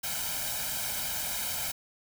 white noise with comb filter, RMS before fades -33 dBFS, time 0.03-1.72 s, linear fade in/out 10 ms, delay 1.3 ms, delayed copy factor +0.8, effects none

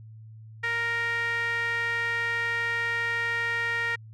sawtooth tone with band-pass filter, 466.2 Hz, A#4, in tune, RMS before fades -28 dBFS, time 0.63-3.96 s, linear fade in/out 10 ms, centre 1900 Hz, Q 5.1, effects added 110 Hz sine -43 dBFS peak until 4.13 s

